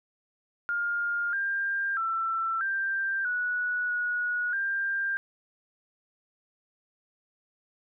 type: tone with pitch steps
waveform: sine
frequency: 1411 / 1596 / 1338 / 1578 / 1469 / 1457 / 1591 Hz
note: F6 / G6 / E6 / G6 / F#6 / F#6 / G6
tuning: +17 / +31 / +25 / +11 / -13 / -27 / +25 cents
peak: -26 dBFS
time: 0.69-5.17 s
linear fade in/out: 0 ms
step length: 640 ms
effects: none